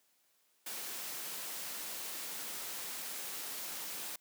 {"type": "noise", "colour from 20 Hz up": "white", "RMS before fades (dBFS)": -42, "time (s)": [0.66, 4.16], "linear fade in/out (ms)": 5, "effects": ["white hiss -73 dBFS RMS until 4.2 s", "high-pass 200 Hz 12 dB/octave"]}